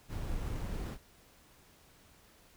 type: noise with sample-and-hold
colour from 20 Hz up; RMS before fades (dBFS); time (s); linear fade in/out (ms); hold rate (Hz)
brown; -37; 0.08-0.98; 50; 8820
effects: pink hiss -62 dBFS RMS until 2.56 s